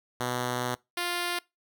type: tone pair in turn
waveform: 5% pulse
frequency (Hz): 123.9 / 350.4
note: B2 / F4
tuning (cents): +6 / +6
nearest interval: octave + tritone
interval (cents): 1800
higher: second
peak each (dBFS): -17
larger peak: neither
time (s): 0.2-0.75 / 0.97-1.39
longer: first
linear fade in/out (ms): 5
effects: noise-tail reverb RT60 0.2 s tail -22 dB re dry